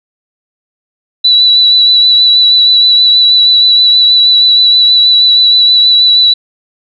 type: tone with vibrato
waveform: sine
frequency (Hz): 3951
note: B7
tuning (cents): 0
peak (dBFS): -3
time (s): 1.24-6.34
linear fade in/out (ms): 10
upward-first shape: triangle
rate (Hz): 6.3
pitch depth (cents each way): 24
effects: none